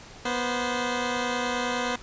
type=tone pair together; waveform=10% pulse; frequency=244.1 / 517.8 Hz; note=B3 / C5; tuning=-20 / -18 cents; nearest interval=octave + minor second; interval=1302 cents; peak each=-19 / -22 dBFS; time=0.25-1.96 s; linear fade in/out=5 ms; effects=pink hiss -46 dBFS RMS until 2.02 s + resampled to 16000 Hz